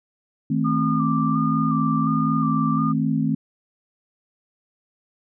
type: chord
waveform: sine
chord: A diminished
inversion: second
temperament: just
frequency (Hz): 158.4 / 220 / 264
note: Eb3 / A3 / C4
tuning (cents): +31 / 0 / +16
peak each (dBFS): -23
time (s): 0.5-3.35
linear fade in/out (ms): 5
type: tone with vibrato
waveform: sine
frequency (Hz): 1195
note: D6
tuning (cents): +30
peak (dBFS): -24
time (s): 0.64-2.93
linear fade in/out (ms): 20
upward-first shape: square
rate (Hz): 1.4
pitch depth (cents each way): 29
effects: none